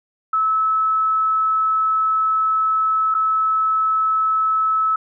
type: tone with dropouts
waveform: sine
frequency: 1300 Hz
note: E6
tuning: 24 cents flat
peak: -15 dBFS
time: 0.33-4.96 s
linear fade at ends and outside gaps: 5 ms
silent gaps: 3.143-3.148 s
effects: none